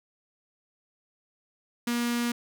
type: tone with notch filter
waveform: sawtooth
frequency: 238.5 Hz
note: A#3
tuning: 40 cents sharp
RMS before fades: -28 dBFS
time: 1.87-2.32 s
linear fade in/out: 5 ms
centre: 610 Hz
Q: 0.74
effects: none